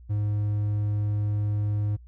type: tone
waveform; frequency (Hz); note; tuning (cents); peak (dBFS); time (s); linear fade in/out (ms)
triangle; 104.1; G#2; +5; -21; 0.09-1.97; 20
effects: added 60 Hz sine -45 dBFS peak until 2.07 s